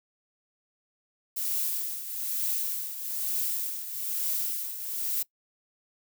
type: noise with tremolo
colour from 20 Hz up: violet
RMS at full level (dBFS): -28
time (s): 1.36-5.23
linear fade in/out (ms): 10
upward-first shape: triangle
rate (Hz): 1.1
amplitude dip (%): 70
effects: noise-tail reverb RT60 0.1 s tail -21 dB re dry